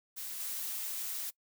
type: noise with level steps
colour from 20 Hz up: blue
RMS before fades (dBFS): -41 / -38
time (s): 0.16-1.31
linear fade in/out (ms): 20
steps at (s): 0.4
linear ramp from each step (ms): 2
effects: noise-tail reverb RT60 0.1 s tail -23 dB re dry